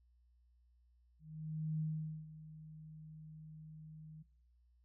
sine tone with ADSR envelope, 156.1 Hz, D#3, 6 cents sharp, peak -34 dBFS, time 1.19-4.23 s, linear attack 610 ms, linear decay 460 ms, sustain -16 dB, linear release 13 ms, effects noise-tail reverb RT60 0.5 s tail -19 dB re dry + added 60 Hz sine -67 dBFS peak until 4.84 s

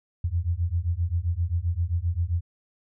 sine beating tone pair, 82.41 / 90.01 Hz, E2 / F#2, 0 / -47 cents, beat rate 7.6 Hz, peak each -26 dBFS, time 0.24-2.41 s, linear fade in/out 5 ms, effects none

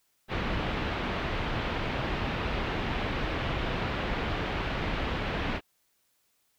pink low-pass noise, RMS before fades -31 dBFS, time 0.28-5.61 s, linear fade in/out 50 ms, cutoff 3300 Hz, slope 24 dB/octave, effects white hiss -72 dBFS RMS until 6.58 s

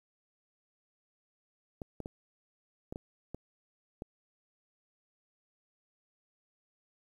clicks, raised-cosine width 2 ms, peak -26 dBFS, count 7, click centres 1.818 / 2.003 / 2.059 / 2.925 / 2.959 / 3.346 / 4.021 s, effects 10-bit

